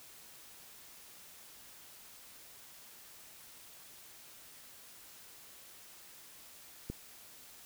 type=click; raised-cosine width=3 ms; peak=-25 dBFS; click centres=6.9 s; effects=white hiss -55 dBFS RMS until 7.65 s